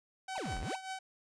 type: tone with tremolo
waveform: sawtooth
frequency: 760 Hz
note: F#5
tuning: 46 cents sharp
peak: -33 dBFS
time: 0.28-0.99 s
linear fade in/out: 5 ms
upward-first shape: triangle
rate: 5.1 Hz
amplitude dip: 75%
type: exponential two-way sweep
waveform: square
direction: down then up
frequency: 1069 to 33 to 1069 Hz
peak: -38 dBFS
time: 0.35-0.76 s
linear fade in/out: 10 ms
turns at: 0.59 s
type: clicks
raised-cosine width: 0.5 ms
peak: -31 dBFS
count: 5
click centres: 0.38 / 0.457 / 0.525 / 0.568 / 0.629 s
effects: resampled to 22050 Hz